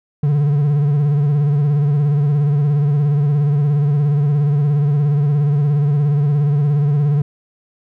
triangle tone with vibrato, 145.2 Hz, D3, 19 cents flat, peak -10 dBFS, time 0.23-7.22 s, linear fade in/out 5 ms, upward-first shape sine, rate 17 Hz, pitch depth 69 cents each way, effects none

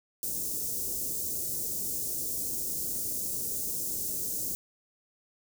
white band-stop noise, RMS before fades -33 dBFS, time 0.23-4.55 s, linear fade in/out 0 ms, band 480 to 6200 Hz, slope 24 dB/octave, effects none

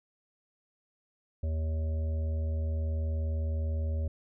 harmonic tone, 79.5 Hz, D#2, 38 cents sharp, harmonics 1 / 3 / 5 / 7 / 8, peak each -28 / -45 / -50 / -45 / -54 dBFS, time 1.43-4.08 s, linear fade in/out 5 ms, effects none

